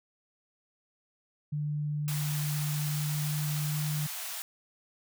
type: tone with pitch glide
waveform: sine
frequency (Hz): 148.6 to 150.33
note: D3 to D3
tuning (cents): +21 to +41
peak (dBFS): -29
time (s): 1.52-4.07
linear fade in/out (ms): 10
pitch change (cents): +20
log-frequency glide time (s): 2.54-3.82
type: high-pass noise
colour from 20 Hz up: white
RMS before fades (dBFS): -38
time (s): 2.08-4.42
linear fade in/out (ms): 0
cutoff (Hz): 620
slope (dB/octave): 96
effects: none